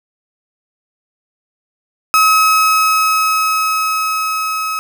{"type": "tone with level ramp", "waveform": "35% pulse", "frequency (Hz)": 1280, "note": "D#6", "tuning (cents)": 49, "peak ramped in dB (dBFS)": [-6, -16], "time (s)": [2.14, 4.79], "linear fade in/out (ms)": 0, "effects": []}